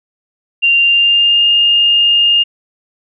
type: tone with pitch glide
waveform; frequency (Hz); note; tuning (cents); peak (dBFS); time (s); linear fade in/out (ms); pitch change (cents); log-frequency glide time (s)
sine; 2779 to 2826; F7 to F7; -9 to +20; -7; 0.62-2.44; 20; +29; 0.76-1.47
effects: none